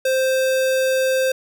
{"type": "tone", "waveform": "square", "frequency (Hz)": 523.3, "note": "C5", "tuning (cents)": 0, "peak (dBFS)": -17, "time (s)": [0.05, 1.32], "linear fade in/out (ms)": 5, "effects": []}